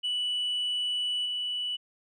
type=tone with level steps; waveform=sine; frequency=2960 Hz; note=F#7; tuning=in tune; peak=-25 / -28 dBFS; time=0.03-1.77 s; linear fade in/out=20 ms; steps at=1.25 s; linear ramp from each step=10 ms; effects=tanh soft clip ceiling -25 dBFS